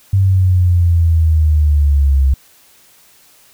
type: exponential sweep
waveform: sine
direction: down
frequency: 98 to 66.2 Hz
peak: -8 dBFS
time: 0.13-2.34 s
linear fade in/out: 5 ms
effects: white hiss -48 dBFS RMS until 3.53 s